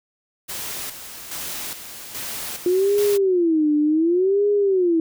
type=noise with tremolo; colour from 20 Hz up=white; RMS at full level=-30 dBFS; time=0.48-3.18 s; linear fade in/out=20 ms; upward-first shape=square; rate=1.2 Hz; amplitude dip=55%
type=tone with vibrato; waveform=sine; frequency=350 Hz; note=F4; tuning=4 cents sharp; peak=-15 dBFS; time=2.66-5 s; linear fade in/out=2 ms; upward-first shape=sine; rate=0.68 Hz; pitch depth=280 cents each way
effects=none